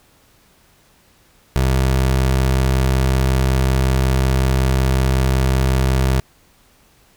25% pulse tone, 65.41 Hz, C2, in tune, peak -10 dBFS, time 1.56-6.2 s, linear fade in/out 0 ms, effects pink hiss -54 dBFS RMS until 7.16 s

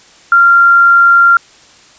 sine tone, 1385 Hz, F6, 15 cents flat, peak -3 dBFS, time 0.32-1.37 s, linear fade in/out 2 ms, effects white hiss -42 dBFS RMS until 1.98 s + resampled to 16000 Hz

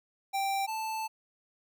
square tone pair in turn, 784 / 880 Hz, G5 / A5, 0 / 0 cents, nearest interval major second, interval 200 cents, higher second, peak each -29 / -33 dBFS, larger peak first, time 0.33-0.67 / 0.67-1.08 s, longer second, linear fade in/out 20 ms, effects none

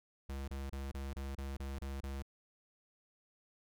square tone bursts, 68.2 Hz, C#2, 28 cents flat, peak -40 dBFS, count 9, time 0.29-2.224 s, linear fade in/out 5 ms, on 190 ms, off 28 ms, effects none

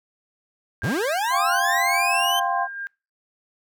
sine tone with tremolo, 1604 Hz, G6, 39 cents sharp, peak -28 dBFS, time 0.82-2.87 s, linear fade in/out 0 ms, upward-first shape sine, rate 4.6 Hz, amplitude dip 40%
40% pulse linear sweep, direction up, 74.7 to 3136 Hz, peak -21 dBFS, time 0.83-2.4 s, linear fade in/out 10 ms
sine chord, F suspended second, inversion none, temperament equal, 698.5 / 784 / 1046.5 Hz, F5 / G5 / C6, 0 / 0 / 0 cents, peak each -25 dBFS, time 1.3-2.68 s, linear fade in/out 50 ms
effects noise-tail reverb RT60 0.3 s tail -25 dB re dry

